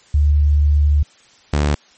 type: tone pair in turn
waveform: sine / sawtooth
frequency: 73.42 / 73.42 Hz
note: D2 / D2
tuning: 0 / 0 cents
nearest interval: unison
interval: 0 cents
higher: neither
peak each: -10 dBFS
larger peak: neither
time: 0.14-1.03 / 1.53-1.75 s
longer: first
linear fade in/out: 5 ms
effects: white hiss -50 dBFS RMS until 1.97 s + MP3 32 kbps